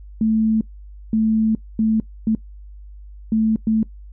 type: tone bursts at uneven times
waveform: sine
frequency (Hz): 220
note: A3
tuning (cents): 0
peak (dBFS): -14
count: 6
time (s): 0.21-0.61 / 1.13-1.55 / 1.79-2 / 2.27-2.35 / 3.32-3.56 / 3.67-3.83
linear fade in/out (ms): 2
effects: noise-tail reverb RT60 0.1 s tail -21 dB re dry + added 50 Hz sine -36 dBFS peak until 4.12 s